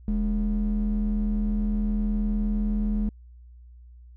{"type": "ring-modulated tone", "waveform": "triangle", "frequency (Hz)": 125.2, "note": "B2", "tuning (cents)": 24, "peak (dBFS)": -16, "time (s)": [0.08, 3.09], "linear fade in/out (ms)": 2, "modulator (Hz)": 84.7, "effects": ["tanh soft clip ceiling -16 dBFS", "added 60 Hz sine -45 dBFS peak until 4.16 s"]}